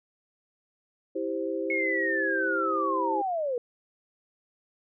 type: chord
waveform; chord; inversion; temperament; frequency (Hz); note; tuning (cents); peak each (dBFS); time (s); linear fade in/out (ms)
sine; C major; first; just; 327 / 392.4 / 523.3; E4 / G4 / C5; -14 / +2 / 0; -32; 1.15-3.22; 10
type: linear sweep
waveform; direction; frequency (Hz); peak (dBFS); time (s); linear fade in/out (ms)
sine; down; 2198 to 467.2; -26; 1.7-3.58; 2
effects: none